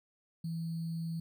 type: tone with sample-and-hold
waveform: sine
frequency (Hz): 164.81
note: E3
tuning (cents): 0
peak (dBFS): -34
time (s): 0.44-1.2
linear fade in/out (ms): 5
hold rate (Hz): 4410
effects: none